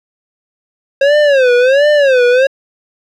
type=tone with vibrato; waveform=square; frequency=539 Hz; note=C#5; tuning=49 cents flat; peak=-7 dBFS; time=1.01-2.47 s; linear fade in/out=5 ms; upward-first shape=sine; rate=1.4 Hz; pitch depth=180 cents each way; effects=low-pass 3000 Hz 12 dB/octave + 8-bit